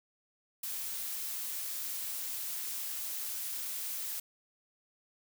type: noise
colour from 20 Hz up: blue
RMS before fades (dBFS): -38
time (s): 0.63-4.2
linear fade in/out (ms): 5
effects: none